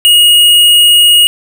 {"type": "tone with hard clipping", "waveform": "sine", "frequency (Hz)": 2877, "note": "F#7", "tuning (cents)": -49, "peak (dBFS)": -4, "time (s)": [0.05, 1.27], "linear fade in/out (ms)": 0, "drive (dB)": 14, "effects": []}